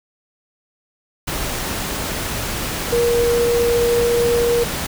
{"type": "tone in noise", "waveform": "sine", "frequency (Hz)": 473.9, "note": "A#4", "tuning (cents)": 28, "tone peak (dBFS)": -14, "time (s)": [2.92, 4.64], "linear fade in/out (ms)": 10, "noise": "pink", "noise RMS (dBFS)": -24, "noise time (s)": [1.27, 4.87], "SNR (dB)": 7, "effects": []}